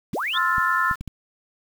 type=linear sweep; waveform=sine; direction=up; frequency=77.78 to 3729 Hz; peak=-23 dBFS; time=0.13-0.38 s; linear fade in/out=5 ms
type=chord; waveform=sine; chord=F major seventh; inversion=second; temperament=equal with one note detuned; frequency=1046.5 / 1318.5 / 1409.1 / 1760 Hz; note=C6 / E6 / F6 / A6; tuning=0 / 0 / +15 / 0 cents; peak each=-24 dBFS; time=0.33-0.96 s; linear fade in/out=50 ms
type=clicks; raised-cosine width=5 ms; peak=-21 dBFS; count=4; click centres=0.582 / 0.912 / 1.01 / 1.077 s
effects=7-bit